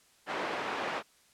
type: band-pass noise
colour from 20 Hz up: pink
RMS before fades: -35 dBFS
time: 0.26-1.03 s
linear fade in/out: 50 ms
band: 440 to 2200 Hz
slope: 12 dB/octave
effects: white hiss -64 dBFS RMS until 1.33 s + low-pass 10000 Hz 12 dB/octave